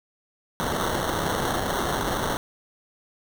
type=noise with sample-and-hold; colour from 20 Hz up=white; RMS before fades=-26 dBFS; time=0.6-2.37 s; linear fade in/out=0 ms; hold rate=2450 Hz; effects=none